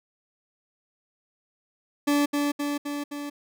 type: tone with echo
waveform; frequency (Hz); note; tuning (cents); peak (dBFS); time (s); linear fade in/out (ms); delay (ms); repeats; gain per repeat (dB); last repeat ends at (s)
40% pulse; 289.1; D4; -27; -19; 2.07-2.26; 10; 260; 4; -3; 3.3
effects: none